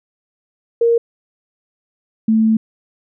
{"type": "tone pair in turn", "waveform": "sine", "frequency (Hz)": [466.2, 221], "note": ["A#4", "A3"], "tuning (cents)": [0, 8], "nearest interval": "octave + minor second", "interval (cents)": 1292, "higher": "first", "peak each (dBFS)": -10, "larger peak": "neither", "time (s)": [[0.81, 0.98], [2.28, 2.57]], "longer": "second", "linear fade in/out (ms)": 5, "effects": []}